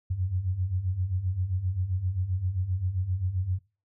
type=beating tone pair; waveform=sine; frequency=87.31 / 94.91 Hz; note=F2 / F#2; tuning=0 / +45 cents; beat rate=7.6 Hz; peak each=-32 / -27 dBFS; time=0.1-3.59 s; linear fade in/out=10 ms; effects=noise-tail reverb RT60 0.3 s tail -19 dB re dry